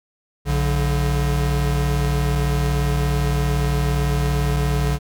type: tone pair together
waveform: square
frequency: 60.38 / 143.6 Hz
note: B1 / D3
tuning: -38 / -39 cents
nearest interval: octave + minor third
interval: 1499 cents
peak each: -21 / -21 dBFS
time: 0.45-4.99 s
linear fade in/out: 50 ms
effects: none